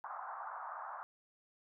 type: band-pass noise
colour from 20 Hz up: pink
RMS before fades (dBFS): -45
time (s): 0.04-1.03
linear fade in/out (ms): 0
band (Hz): 730 to 1400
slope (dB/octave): 48
effects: none